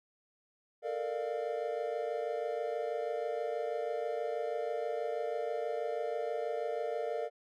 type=chord; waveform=triangle; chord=Bb major seventh; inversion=third; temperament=equal with one note detuned; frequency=440 / 466.2 / 598.6 / 698.5 Hz; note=A4 / Bb4 / D5 / F5; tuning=0 / 0 / +33 / 0 cents; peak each=-39 / -35 / -36 / -38 dBFS; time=0.82-7.3 s; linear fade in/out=50 ms; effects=none